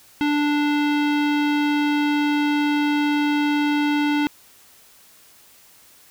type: tone with low-pass filter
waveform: square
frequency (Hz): 293.7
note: D4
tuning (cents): 0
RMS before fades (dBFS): -20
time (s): 0.21-4.27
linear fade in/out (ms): 0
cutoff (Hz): 3100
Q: 1.6
effects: white hiss -51 dBFS RMS until 6.1 s